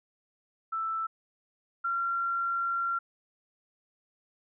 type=tone pair in turn; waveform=sine; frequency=1324 / 1373.1 Hz; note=E6 / F6; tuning=+7 / -30 cents; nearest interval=minor second; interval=63 cents; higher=second; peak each=-29 / -27 dBFS; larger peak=second; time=0.72-1.07 / 1.84-2.99 s; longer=second; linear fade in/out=10 ms; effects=none